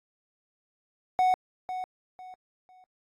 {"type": "tone with echo", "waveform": "triangle", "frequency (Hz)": 740, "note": "F#5", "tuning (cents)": 0, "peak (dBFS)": -18, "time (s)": [1.19, 1.34], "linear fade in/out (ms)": 0, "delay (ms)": 500, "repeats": 3, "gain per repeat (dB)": -11, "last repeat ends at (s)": 2.84, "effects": ["AAC 64 kbps"]}